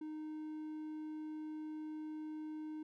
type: tone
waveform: triangle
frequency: 308.9 Hz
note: D#4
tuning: 12 cents flat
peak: -40 dBFS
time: 0.01-2.83 s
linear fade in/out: 5 ms
effects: none